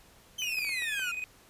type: exponential sweep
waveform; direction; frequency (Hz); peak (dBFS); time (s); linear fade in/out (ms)
30% pulse; down; 3136 to 1368; -30; 0.38-1.12; 10
type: tone with tremolo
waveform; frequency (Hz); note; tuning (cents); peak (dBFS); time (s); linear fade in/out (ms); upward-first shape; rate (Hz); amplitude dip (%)
triangle; 2500; D#7; +8; -30; 0.42-1.24; 0; square; 20; 50
type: clicks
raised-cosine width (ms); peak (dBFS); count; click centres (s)
0.3; -30; 5; 0.586 / 0.648 / 0.693 / 0.822 / 0.995
effects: pink hiss -58 dBFS RMS until 1.49 s + resampled to 32000 Hz